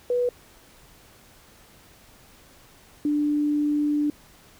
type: tone pair in turn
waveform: sine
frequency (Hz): 489.9 / 295.3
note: B4 / D4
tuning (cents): -14 / +10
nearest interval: major sixth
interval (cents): 876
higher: first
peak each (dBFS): -20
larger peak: neither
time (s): 0.1-0.29 / 3.05-4.1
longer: second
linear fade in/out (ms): 2
effects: pink hiss -53 dBFS RMS until 4.59 s